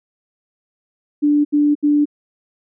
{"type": "tone bursts", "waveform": "sine", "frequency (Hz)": 293.7, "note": "D4", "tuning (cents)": 0, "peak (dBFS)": -11, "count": 3, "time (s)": [1.22, 2.056], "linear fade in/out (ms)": 20, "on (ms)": 230, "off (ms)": 73, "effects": []}